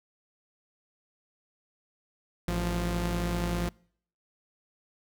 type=tone pair together; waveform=sawtooth; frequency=54.73 / 174.61 Hz; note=A1 / F3; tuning=-9 / 0 cents; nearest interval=octave + minor sixth; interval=2009 cents; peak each=-27 / -26 dBFS; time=2.48-3.69 s; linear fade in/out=0 ms; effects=noise-tail reverb RT60 0.6 s tail -26 dB re dry